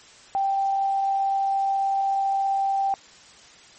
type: tone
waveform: sine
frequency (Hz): 784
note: G5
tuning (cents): 0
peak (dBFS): -20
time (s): 0.35-2.94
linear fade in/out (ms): 0
effects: white hiss -49 dBFS RMS until 3.78 s + MP3 32 kbps